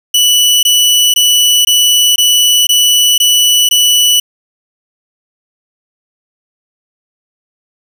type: tone bursts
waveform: sawtooth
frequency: 2960 Hz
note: F#7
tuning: in tune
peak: -3 dBFS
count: 8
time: 0.14-4.2 s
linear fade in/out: 5 ms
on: 490 ms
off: 20 ms
effects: none